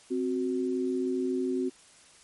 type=tone pair together; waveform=sine; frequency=261.6 / 368.9 Hz; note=C4 / F#4; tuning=0 / -5 cents; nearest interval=tritone; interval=595 cents; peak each=-29 / -29 dBFS; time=0.1-1.7 s; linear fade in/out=20 ms; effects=white hiss -56 dBFS RMS until 2.23 s + MP3 48 kbps